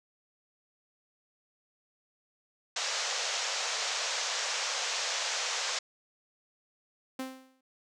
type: band-pass noise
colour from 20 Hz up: white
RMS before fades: -33 dBFS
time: 2.76-5.79 s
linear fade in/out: 5 ms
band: 470 to 7000 Hz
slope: 48 dB/octave
type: tone with exponential decay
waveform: sawtooth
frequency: 261.6 Hz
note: C4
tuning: in tune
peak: -28 dBFS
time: 7.19-7.61 s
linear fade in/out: 5 ms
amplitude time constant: 90 ms
effects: none